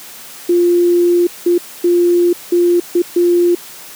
sine tone bursts at uneven times, 349.2 Hz, F4, in tune, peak -8 dBFS, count 6, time 0.49-1.27 / 1.46-1.58 / 1.84-2.33 / 2.52-2.8 / 2.95-3.02 / 3.16-3.55 s, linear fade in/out 5 ms, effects white hiss -34 dBFS RMS until 3.95 s + high-pass 150 Hz 12 dB/octave

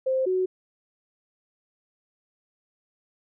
sine tone pair in turn, 523.3 / 371.2 Hz, C5 / F#4, 0 / +6 cents, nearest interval tritone, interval 594 cents, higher first, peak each -21 dBFS, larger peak neither, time 0.06-0.26 / 0.26-0.46 s, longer neither, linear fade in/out 10 ms, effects none

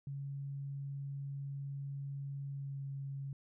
sine tone with pitch glide, 139.3 to 137.86 Hz, C#3 to C#3, +9 to -9 cents, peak -39 dBFS, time 0.07-3.33 s, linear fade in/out 2 ms, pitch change -18 cents, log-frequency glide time 2.5-2.83 s, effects none

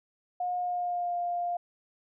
sine tone with pitch glide, 718 to 701.2 Hz, F5 to F5, +48 to +7 cents, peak -28 dBFS, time 0.4-1.57 s, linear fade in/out 5 ms, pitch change -41 cents, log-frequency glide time 0.56-1.16 s, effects none

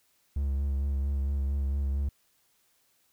triangle tone with vibrato, 69.3 Hz, C#2, in tune, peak -24 dBFS, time 0.36-2.09 s, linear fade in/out 5 ms, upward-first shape sine, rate 4.4 Hz, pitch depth 31 cents each way, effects white hiss -69 dBFS RMS until 3.12 s

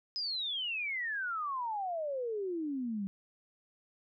sine exponential sweep, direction down, 5100 to 190 Hz, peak -33 dBFS, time 0.16-3.07 s, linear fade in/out 0 ms, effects none

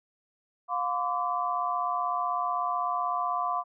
sine tone cluster, 710 / 1021 / 1157 Hz, F5 / C6 / D6, +28 / -43 / -26 cents, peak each -31 / -31 / -30 dBFS, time 0.68-3.64 s, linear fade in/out 50 ms, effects none

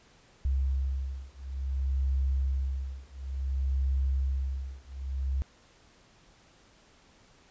sine beating tone pair, 66.6 / 67.17 Hz, C2 / C2, +31 / +46 cents, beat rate 0.57 Hz, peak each -30 dBFS, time 0.45-5.42 s, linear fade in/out 0 ms, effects pink hiss -60 dBFS RMS until 7.5 s + resampled to 16000 Hz

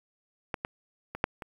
clicks, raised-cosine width 0.5 ms, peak -15 / -16 / -21 / -8 / -24 dBFS, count 5, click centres 0.542 / 0.649 / 1.15 / 1.241 / 1.422 s, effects 8-bit

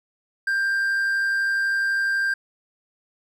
triangle tone with amplitude modulation, 1586 Hz, G6, 20 cents sharp, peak -17 dBFS, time 0.47-2.34 s, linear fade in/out 5 ms, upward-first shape sine, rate 112 Hz, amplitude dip 25%, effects none

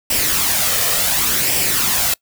white noise with flanger, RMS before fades -17 dBFS, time 0.1-2.14 s, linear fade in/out 5 ms, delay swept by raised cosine 0.37 to 1.67 ms, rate 0.69 Hz, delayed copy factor +0.5, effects noise-tail reverb RT60 0.1 s tail -25 dB re dry

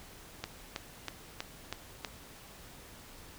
click train, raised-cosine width 0.2 ms, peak -18 dBFS, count 6, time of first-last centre 0.44-2.048 s, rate 3.11 Hz, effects pink hiss -52 dBFS RMS until 3.38 s

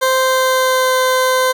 20% pulse tone with pitch glide, 521 to 514.4 Hz, C5 to C5, -7 to -30 cents, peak -7 dBFS, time 0.01-1.53 s, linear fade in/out 20 ms, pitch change -23 cents, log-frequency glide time 0.17-0.95 s, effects 8-bit

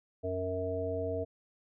harmonic tone, 92.5 Hz, F#2, in tune, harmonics 1 / 3 / 5 / 7, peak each -38 / -41 / -35 / -36 dBFS, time 0.23-1.25 s, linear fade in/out 20 ms, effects none

